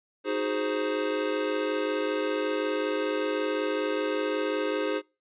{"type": "chord", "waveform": "square", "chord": "Ab dominant seventh", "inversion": "second", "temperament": "equal", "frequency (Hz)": [311.1, 370, 415.3, 523.3], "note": ["Eb4", "Gb4", "Ab4", "C5"], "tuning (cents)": [0, 0, 0, 0], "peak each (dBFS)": [-33, -36, -31, -32], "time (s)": [0.24, 5.02], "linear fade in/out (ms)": 50, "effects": ["noise-tail reverb RT60 0.3 s tail -26 dB re dry", "resampled to 8000 Hz"]}